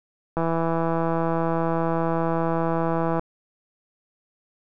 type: click train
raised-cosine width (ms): 1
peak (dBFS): -11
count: 467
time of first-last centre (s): 0.37-3.194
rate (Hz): 165
effects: none